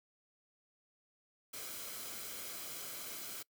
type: noise with comb filter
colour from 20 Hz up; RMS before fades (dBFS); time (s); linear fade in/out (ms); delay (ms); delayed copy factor
white; -45; 1.53-3.43; 10; 1.1; -0.5
effects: noise-tail reverb RT60 0.1 s tail -23 dB re dry